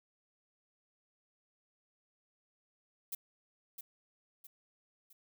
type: noise with echo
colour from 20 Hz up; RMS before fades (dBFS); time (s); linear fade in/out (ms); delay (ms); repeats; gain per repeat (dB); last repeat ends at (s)
violet; -39; 3.12-3.15; 5; 660; 3; -7; 5.13
effects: none